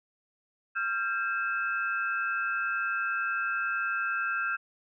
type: tone cluster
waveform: sine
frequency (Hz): 1379 / 1590 / 2601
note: F6 / G6 / E7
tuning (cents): -22 / +24 / -24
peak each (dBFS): -30 / -31 / -38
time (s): 0.75-4.57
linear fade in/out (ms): 20
effects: none